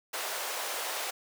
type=high-pass noise; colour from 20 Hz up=pink; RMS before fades=-35 dBFS; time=0.13-1.11 s; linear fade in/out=10 ms; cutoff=500 Hz; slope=24 dB/octave; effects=none

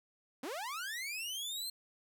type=linear sweep; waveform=sawtooth; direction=up; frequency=230.8 to 4219 Hz; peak=-35 dBFS; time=0.43-1.7 s; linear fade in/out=5 ms; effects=none

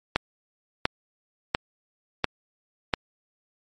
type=click train; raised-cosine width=0.3 ms; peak=-4 dBFS; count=5; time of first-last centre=0.16-2.938 s; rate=1.44 Hz; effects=MP3 48 kbps

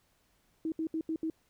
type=tone bursts at uneven times; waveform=sine; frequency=320.8 Hz; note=E4; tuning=47 cents flat; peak=-30 dBFS; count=5; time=0.65-0.72 / 0.79-0.87 / 0.94-1.01 / 1.09-1.16 / 1.23-1.3 s; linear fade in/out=2 ms; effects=pink hiss -71 dBFS RMS until 1.49 s

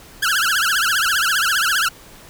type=tone with vibrato; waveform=sawtooth; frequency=1490 Hz; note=F#6; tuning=12 cents sharp; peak=-12 dBFS; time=0.22-1.89 s; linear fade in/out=10 ms; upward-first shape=triangle; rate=15 Hz; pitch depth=260 cents each way; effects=pink hiss -43 dBFS RMS until 2.29 s

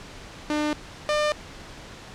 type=tone pair in turn; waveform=sawtooth; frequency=300 / 600 Hz; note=D4 / D5; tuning=+37 / +37 cents; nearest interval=octave; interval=1200 cents; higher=second; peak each=-19 / -17 dBFS; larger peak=second; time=0.5-0.73 / 1.09-1.32 s; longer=neither; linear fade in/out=0 ms; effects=pink hiss -42 dBFS RMS until 2.14 s + low-pass 6000 Hz 12 dB/octave

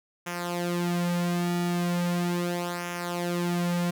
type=tone with flanger; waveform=sawtooth; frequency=174.8 Hz; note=F3; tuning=2 cents sharp; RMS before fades=-28 dBFS; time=0.26-3.91 s; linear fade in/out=10 ms; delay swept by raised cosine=0.23 to 3.83 ms; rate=0.38 Hz; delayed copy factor=-0.7; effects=none

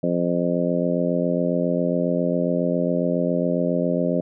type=harmonic tone; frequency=87.31 Hz; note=F2; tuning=in tune; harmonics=2 / 3 / 4 / 5 / 6 / 7; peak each=-24 / -25 / -29 / -30 / -26 / -26 dBFS; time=0.03-4.21 s; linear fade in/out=5 ms; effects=none

